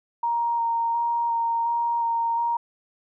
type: tone with vibrato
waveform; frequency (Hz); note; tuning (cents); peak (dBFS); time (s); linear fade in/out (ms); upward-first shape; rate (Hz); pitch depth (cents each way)
sine; 932.3; A#5; 0; -21; 0.23-2.57; 5; square; 1.4; 11
effects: none